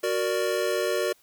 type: chord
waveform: square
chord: Gb augmented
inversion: none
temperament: equal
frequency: 370 / 466.2 / 587.3 Hz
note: Gb4 / Bb4 / D5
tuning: 0 / 0 / 0 cents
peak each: -29 dBFS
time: 0.03-1.13 s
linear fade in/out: 10 ms
effects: white hiss -61 dBFS RMS until 1.22 s

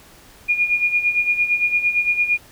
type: tone with tremolo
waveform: sine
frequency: 2432 Hz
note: D#7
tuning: 40 cents flat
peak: -13 dBFS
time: 0.48-2.38 s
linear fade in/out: 20 ms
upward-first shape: sine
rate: 8.8 Hz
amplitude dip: 70%
effects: pink hiss -47 dBFS RMS until 2.51 s

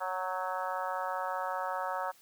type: harmonic tone with a mistuned harmonic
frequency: 185 Hz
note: F#3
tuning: in tune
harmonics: 3 / 4 / 5 / 6 / 7 / 8 / 9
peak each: -39 / -38 / -37 / -41 / -39 / -45 / -46 dBFS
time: 0-2.12 s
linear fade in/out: 20 ms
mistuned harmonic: 8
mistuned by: +34 cents
effects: white hiss -61 dBFS RMS until 2.21 s + high-pass 100 Hz 12 dB/octave

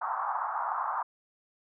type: band-pass noise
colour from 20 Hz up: pink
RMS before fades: -32 dBFS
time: 0.01-1.03 s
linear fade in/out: 10 ms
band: 790 to 1300 Hz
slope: 48 dB/octave
effects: none

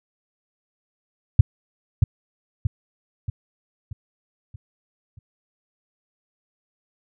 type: tone with echo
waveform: sine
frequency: 100 Hz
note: G2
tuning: 35 cents sharp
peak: -3 dBFS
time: 1.39-1.41 s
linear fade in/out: 5 ms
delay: 630 ms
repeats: 6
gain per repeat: -6 dB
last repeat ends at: 5.19 s
effects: none

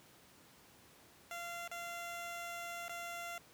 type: tone with dropouts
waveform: 15% pulse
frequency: 689 Hz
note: F5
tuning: 24 cents flat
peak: -36 dBFS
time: 1.31-3.38 s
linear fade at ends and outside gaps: 1 ms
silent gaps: 1.677-1.714 / 2.882-2.894 s
effects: pink hiss -62 dBFS RMS until 3.53 s + high-pass 100 Hz 12 dB/octave

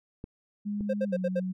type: clicks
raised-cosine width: 3 ms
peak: -25 dBFS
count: 2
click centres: 0.241 / 0.808 s
type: tone with pitch glide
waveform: sine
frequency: 205.8 to 185.48 Hz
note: G#3 to F#3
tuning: -16 to +5 cents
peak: -29 dBFS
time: 0.65-1.53 s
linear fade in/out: 20 ms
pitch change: -179 cents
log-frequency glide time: 1.06-1.15 s
type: tone bursts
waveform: triangle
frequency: 528 Hz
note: C5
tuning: 16 cents sharp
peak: -23 dBFS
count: 5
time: 0.89-1.4 s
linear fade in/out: 10 ms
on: 46 ms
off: 70 ms
effects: none

